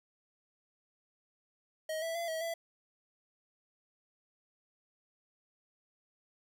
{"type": "tone with pitch steps", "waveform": "square", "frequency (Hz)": [630, 658, 679, 643, 667], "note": ["D#5", "E5", "F5", "E5", "E5"], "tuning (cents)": [21, -3, -49, -43, 20], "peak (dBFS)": -35, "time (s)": [1.89, 2.54], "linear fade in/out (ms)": 5, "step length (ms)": 130, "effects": ["12-bit"]}